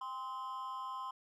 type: tone with amplitude modulation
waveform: triangle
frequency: 1038 Hz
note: C6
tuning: 14 cents flat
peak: -34 dBFS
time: 0.01-1.11 s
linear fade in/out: 5 ms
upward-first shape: sine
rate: 242 Hz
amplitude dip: 80%
effects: none